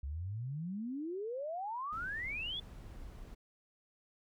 sine exponential sweep, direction up, 65.41 to 3518 Hz, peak -37 dBFS, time 0.03-2.6 s, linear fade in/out 5 ms
brown noise, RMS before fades -49 dBFS, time 1.92-3.35 s, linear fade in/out 10 ms
effects none

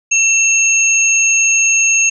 sine tone pair together, 2686 / 6493 Hz, E7 / G#8, +32 / -40 cents, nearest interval octave + minor third, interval 1528 cents, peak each -12 dBFS, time 0.11-2.1 s, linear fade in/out 10 ms, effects none

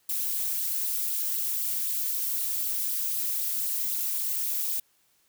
violet noise with flanger, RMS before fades -29 dBFS, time 0.09-4.8 s, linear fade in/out 5 ms, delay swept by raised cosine 0.21 to 4.01 ms, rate 3.9 Hz, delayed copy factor +0.65, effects white hiss -67 dBFS RMS until 5.28 s

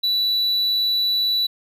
triangle tone, 3951 Hz, B7, in tune, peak -16 dBFS, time 0.03-1.47 s, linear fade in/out 10 ms, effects none

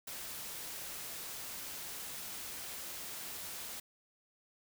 white noise, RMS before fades -44 dBFS, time 0.07-3.8 s, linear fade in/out 5 ms, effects none

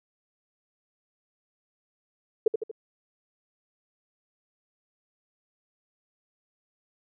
sine tone with echo, 440.5 Hz, A4, 2 cents sharp, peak -15 dBFS, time 2.46-2.48 s, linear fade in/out 5 ms, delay 78 ms, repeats 3, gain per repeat -6 dB, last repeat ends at 2.714 s, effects none

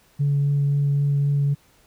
sine tone with vibrato, 142.3 Hz, C#3, 46 cents sharp, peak -16 dBFS, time 0.19-1.55 s, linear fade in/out 20 ms, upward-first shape triangle, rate 3.8 Hz, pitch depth 10 cents each way, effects tanh soft clip ceiling -14 dBFS + pink hiss -58 dBFS RMS until 1.86 s

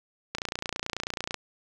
click train, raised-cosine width 0.2 ms, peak -13 dBFS, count 30, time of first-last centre 0.35-1.343 s, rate 29.2 Hz, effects none

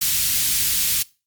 white band-stop noise, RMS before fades -20 dBFS, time 0.01-1.03 s, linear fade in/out 10 ms, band 150 to 2600 Hz, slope 12 dB/octave, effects noise-tail reverb RT60 0.3 s tail -22 dB re dry + Opus 48 kbps

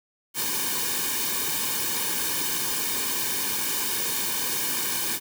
white noise with comb filter, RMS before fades -27 dBFS, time 0.34-5.2 s, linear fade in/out 50 ms, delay 1.5 ms, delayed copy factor -0.95, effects none

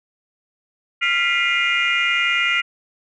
sine tone cluster, 1385 / 1973 / 2112 / 2422 / 2833 Hz, F6 / B6 / C7 / D#7 / F7, -15 / -2 / +16 / -47 / +24 cents, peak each -22 dBFS, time 1.01-2.62 s, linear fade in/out 20 ms, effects tanh soft clip ceiling -9 dBFS

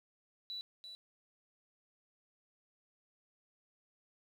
sine tone with echo, 3951 Hz, B7, in tune, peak -40 dBFS, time 0.5-0.61 s, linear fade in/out 0 ms, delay 340 ms, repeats 1, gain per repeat -7 dB, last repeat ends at 0.95 s, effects 11-bit

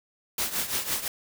white noise with tremolo, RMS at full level -26 dBFS, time 0.38-1.08 s, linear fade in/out 2 ms, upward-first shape triangle, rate 5.9 Hz, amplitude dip 80%, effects none

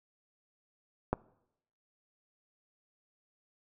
clicks, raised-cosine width 1 ms, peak -14 / -28 dBFS, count 2, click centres 1.13 / 1.138 s, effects noise-tail reverb RT60 0.8 s tail -22 dB re dry

